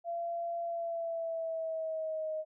sine tone with pitch glide, 682 to 625.4 Hz, F5 to D#5, -41 to +9 cents, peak -33 dBFS, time 0.04-2.45 s, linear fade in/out 50 ms, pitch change -150 cents, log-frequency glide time 0.63-2.33 s, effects none

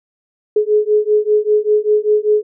sine beating tone pair, 420.5 / 425.6 Hz, G#4 / G#4, +22 / +42 cents, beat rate 5.1 Hz, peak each -14 / -14 dBFS, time 0.56-2.43 s, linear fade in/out 5 ms, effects none

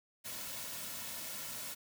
white noise with comb filter, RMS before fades -43 dBFS, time 0.24-1.75 s, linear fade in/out 20 ms, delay 2.5 ms, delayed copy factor -0.5, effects none

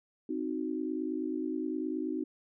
sine chord, C diminished, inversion none, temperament equal, 261.6 / 311.1 / 370 Hz, C4 / Eb4 / Gb4, 0 / 0 / 0 cents, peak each -36 / -34 / -38 dBFS, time 0.29-2.24 s, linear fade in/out 5 ms, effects none

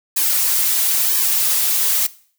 blue noise with flanger, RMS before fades -17 dBFS, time 0.16-2.07 s, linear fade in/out 10 ms, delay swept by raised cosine 1.4 to 6 ms, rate 1 Hz, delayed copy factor -0.95, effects noise-tail reverb RT60 0.5 s tail -19 dB re dry

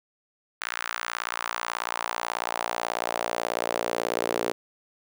sawtooth tone with high-pass filter sweep, 58.27 Hz, A#1, in tune, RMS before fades -30 dBFS, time 0.61-4.52 s, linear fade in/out 0 ms, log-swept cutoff 1500 to 430 Hz, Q 2, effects none

